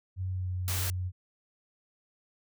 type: tone with pitch glide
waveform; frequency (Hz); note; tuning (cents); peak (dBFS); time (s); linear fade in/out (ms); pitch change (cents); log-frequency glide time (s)
sine; 93 to 91.24; F#2 to F#2; +9 to -24; -30; 0.16-1.12; 50; -33; 0.3-0.5
type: noise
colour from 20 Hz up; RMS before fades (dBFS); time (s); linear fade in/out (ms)
white; -34; 0.68-0.9; 0
effects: none